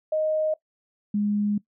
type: tone pair in turn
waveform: sine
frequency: 622.3 / 206.7 Hz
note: D#5 / G#3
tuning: 0 / -8 cents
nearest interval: octave + perfect fifth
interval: 1908 cents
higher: first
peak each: -21 dBFS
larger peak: neither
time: 0.12-0.54 / 1.14-1.58 s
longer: second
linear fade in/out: 5 ms
effects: noise-tail reverb RT60 0.1 s tail -19 dB re dry